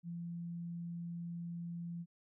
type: tone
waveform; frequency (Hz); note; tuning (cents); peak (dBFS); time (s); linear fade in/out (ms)
sine; 170.8; F3; -38; -40; 0.03-2.06; 50
effects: none

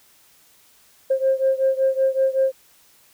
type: beating tone pair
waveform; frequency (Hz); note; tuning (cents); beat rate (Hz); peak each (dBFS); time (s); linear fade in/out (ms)
sine; 530 / 535.3; C5 / C5; +22 / +39; 5.3; -18 / -20; 1.1-2.52; 10
effects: tanh soft clip ceiling -10 dBFS + white hiss -55 dBFS RMS until 3.13 s

